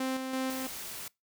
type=tone with tremolo; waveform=sawtooth; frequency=261.6 Hz; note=C4; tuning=in tune; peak=-26 dBFS; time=0-0.67 s; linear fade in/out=5 ms; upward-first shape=square; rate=3 Hz; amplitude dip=40%
type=noise; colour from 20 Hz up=white; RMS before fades=-41 dBFS; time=0.5-1.08 s; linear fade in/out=2 ms
effects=noise-tail reverb RT60 0.2 s tail -23 dB re dry